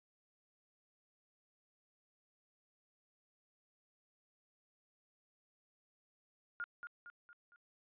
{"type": "tone with echo", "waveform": "sine", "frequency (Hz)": 1419, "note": "F6", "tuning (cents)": 27, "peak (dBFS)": -38, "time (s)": [6.6, 6.64], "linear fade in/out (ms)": 0, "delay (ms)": 230, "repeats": 4, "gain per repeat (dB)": -6, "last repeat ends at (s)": 7.56, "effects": ["resampled to 8000 Hz"]}